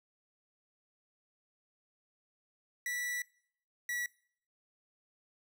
45% pulse tone pair in turn, 1954 / 1939.4 Hz, B6 / B6, -19 / -32 cents, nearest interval unison, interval 13 cents, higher first, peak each -34 / -34 dBFS, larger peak neither, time 2.86-3.22 / 3.89-4.06 s, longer first, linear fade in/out 2 ms, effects noise-tail reverb RT60 0.6 s tail -23 dB re dry

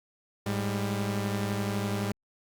sawtooth tone pair together, 105.4 / 198.97 Hz, G#2 / G3, +26 / +26 cents, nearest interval major seventh, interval 1100 cents, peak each -27 dBFS, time 0.46-2.12 s, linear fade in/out 5 ms, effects Opus 48 kbps

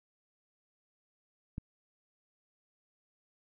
click, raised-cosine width 5 ms, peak -25 dBFS, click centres 1.581 s, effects none

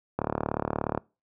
click train, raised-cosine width 1 ms, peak -12 dBFS, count 30, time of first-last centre 0.19-0.976 s, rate 36.9 Hz, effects noise-tail reverb RT60 0.3 s tail -25 dB re dry + high-pass 80 Hz 12 dB/octave

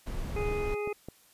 brown noise, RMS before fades -34 dBFS, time 0.06-0.75 s, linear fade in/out 10 ms
harmonic tone, 415.3 Hz, G#4, in tune, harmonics 1 / 2 / 3 / 5 / 6, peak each -31 / -42 / -44 / -46 / -42 dBFS, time 0.36-0.93 s, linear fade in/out 5 ms
clicks, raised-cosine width 2 ms, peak -26 dBFS, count 2, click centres 0.875 / 1.086 s
effects white hiss -61 dBFS RMS until 1.33 s + resampled to 32000 Hz

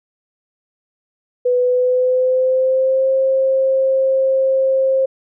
sine tone with pitch glide, 495.6 to 531.2 Hz, B4 to C5, +6 to +26 cents, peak -12 dBFS, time 1.45-5.06 s, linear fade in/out 10 ms, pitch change +120 cents, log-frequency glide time 1.57-3.1 s, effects none

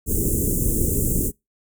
pink band-stop noise, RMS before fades -21 dBFS, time 0.06-1.32 s, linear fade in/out 50 ms, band 450 to 7200 Hz, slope 48 dB/octave, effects noise-tail reverb RT60 0.2 s tail -25 dB re dry

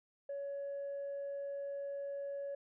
sine tone, 561 Hz, C#5, 21 cents sharp, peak -37 dBFS, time 0.29-2.55 s, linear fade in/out 5 ms, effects tanh soft clip ceiling -36 dBFS

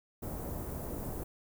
pink band-stop noise, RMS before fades -39 dBFS, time 0.22-1.24 s, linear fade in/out 10 ms, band 700 to 16000 Hz, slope 12 dB/octave, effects none

